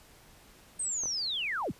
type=linear sweep; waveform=sine; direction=down; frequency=8530 to 57.2 Hz; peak=-30 dBFS; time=0.79-1.72 s; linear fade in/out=10 ms
type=clicks; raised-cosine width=1 ms; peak=-30 dBFS; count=2; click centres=1.036 / 1.057 s
effects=pink hiss -57 dBFS RMS until 1.79 s + resampled to 32000 Hz